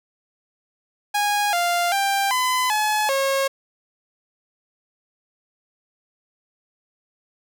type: tone with pitch steps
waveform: sawtooth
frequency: 824 / 697 / 791 / 1012 / 852 / 544 Hz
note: G#5 / F5 / G5 / B5 / G#5 / C#5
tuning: -14 / -4 / +15 / +42 / +44 / -33 cents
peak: -15 dBFS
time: 1.14-3.48 s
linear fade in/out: 10 ms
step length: 390 ms
effects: none